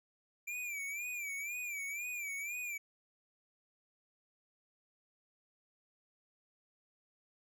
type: tone with vibrato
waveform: square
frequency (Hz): 2349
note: D7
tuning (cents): 0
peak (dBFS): -39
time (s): 0.47-2.78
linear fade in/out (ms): 10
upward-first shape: sine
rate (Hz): 2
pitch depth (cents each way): 100
effects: none